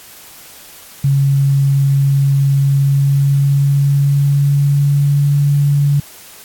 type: tone with pitch glide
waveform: sine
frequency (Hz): 138.4 to 143.03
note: C#3 to D3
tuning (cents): -2 to -45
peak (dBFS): -9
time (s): 1.04-6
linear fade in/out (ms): 5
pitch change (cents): +57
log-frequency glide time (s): 2.66-5.36
effects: white hiss -38 dBFS RMS until 6.44 s + AAC 64 kbps